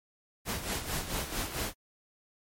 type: noise with tremolo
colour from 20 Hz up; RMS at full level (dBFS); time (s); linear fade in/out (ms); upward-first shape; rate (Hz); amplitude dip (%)
pink; -32; 0.45-1.74; 50; sine; 4.5; 65
effects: MP3 64 kbps